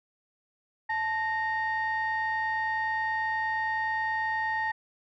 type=tone pair together; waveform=sine; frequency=875 / 1854 Hz; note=A5 / A#6; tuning=-10 / -10 cents; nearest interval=octave + minor second; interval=1300 cents; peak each=-28 dBFS; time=0.89-4.72 s; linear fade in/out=10 ms; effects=tanh soft clip ceiling -22 dBFS